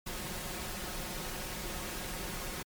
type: noise with comb filter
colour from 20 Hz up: pink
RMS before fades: -39 dBFS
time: 0.06-2.63 s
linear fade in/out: 10 ms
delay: 5.5 ms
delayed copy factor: +0.5
effects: MP3 96 kbps